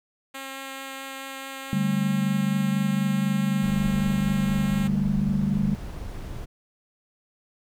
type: tone with vibrato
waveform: 5% pulse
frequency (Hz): 269.4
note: C#4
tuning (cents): -49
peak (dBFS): -23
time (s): 0.34-4.88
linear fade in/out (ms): 10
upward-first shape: triangle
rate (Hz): 4.6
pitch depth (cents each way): 8
type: chord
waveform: sine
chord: D suspended fourth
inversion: none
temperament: equal with one note detuned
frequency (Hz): 145.82 / 196 / 220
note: D3 / G3 / A3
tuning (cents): -12 / 0 / 0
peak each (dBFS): -27 / -23 / -28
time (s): 1.73-5.75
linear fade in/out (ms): 0
type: noise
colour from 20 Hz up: brown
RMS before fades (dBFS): -34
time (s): 3.62-6.46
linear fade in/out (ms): 20
effects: none